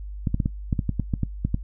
clicks, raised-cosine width 5 ms, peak -10 dBFS, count 12, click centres 0.272 / 0.344 / 0.402 / 0.459 / 0.728 / 0.792 / 0.893 / 0.997 / 1.138 / 1.233 / 1.45 / 1.544 s, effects noise-tail reverb RT60 0.1 s tail -20 dB re dry + added 50 Hz sine -32 dBFS peak until 1.63 s

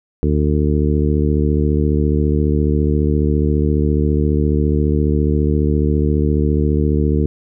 harmonic tone, 74.6 Hz, D2, 28 cents sharp, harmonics 1 / 2 / 3 / 4 / 5 / 6, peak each -16 / -19 / -21 / -22 / -23 / -24 dBFS, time 0.23-7.26 s, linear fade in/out 0 ms, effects none

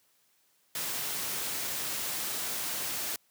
white noise, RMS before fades -34 dBFS, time 0.75-3.16 s, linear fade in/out 2 ms, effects white hiss -69 dBFS RMS until 3.3 s + high-pass 100 Hz 12 dB/octave

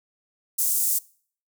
pink high-pass noise, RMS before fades -23 dBFS, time 0.58-0.99 s, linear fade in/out 10 ms, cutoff 7800 Hz, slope 24 dB/octave, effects noise-tail reverb RT60 0.5 s tail -23 dB re dry

